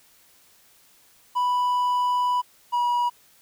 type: tone pair in turn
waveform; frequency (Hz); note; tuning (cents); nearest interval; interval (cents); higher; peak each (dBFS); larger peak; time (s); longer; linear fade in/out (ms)
triangle; 987.8 / 967.5; B5 / B5; 0 / -36; unison; 36; first; -18; neither; 1.35-2.42 / 2.72-3.1; first; 20
effects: white hiss -57 dBFS RMS until 3.41 s